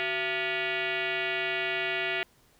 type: tone with frequency modulation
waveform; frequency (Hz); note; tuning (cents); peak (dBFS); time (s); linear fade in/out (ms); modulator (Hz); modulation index
sine; 150; D3; +37; -27; 0-2.23; 0; 525; 5.4
effects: pink hiss -63 dBFS RMS until 2.59 s